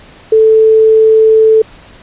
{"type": "tone", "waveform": "sine", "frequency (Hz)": 440, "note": "A4", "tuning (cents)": 0, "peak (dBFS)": -3, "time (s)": [0.32, 1.62], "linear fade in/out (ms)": 5, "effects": ["pink hiss -38 dBFS RMS until 2.02 s", "resampled to 8000 Hz"]}